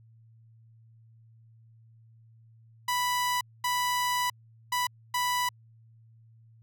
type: tone bursts at uneven times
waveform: sawtooth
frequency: 987.8 Hz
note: B5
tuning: in tune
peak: -22 dBFS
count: 4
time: 2.88-3.41 / 3.64-4.3 / 4.72-4.87 / 5.14-5.49 s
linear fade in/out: 5 ms
effects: added 113 Hz sine -54 dBFS peak until 6.62 s